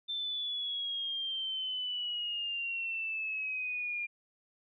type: exponential sweep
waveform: sine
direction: down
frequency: 3568 to 2400 Hz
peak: -33 dBFS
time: 0.08-4.07 s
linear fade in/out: 20 ms
effects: none